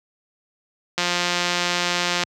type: click train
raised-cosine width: 0.2 ms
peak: -4 dBFS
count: 222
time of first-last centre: 0.98-2.236 s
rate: 176 Hz
effects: high-pass 100 Hz 12 dB/octave